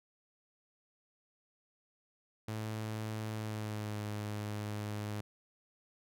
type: tone with pitch glide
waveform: sawtooth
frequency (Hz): 109 to 104.92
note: A2 to G#2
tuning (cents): -16 to +18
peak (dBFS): -33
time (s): 2.48-5.21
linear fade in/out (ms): 5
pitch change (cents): -66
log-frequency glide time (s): 3.33-4.01
effects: none